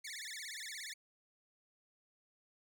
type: tone with vibrato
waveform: 15% pulse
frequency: 1975.5 Hz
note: B6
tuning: in tune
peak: -37 dBFS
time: 0.04-0.94 s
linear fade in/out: 10 ms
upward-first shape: sine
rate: 17 Hz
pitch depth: 250 cents each way
effects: none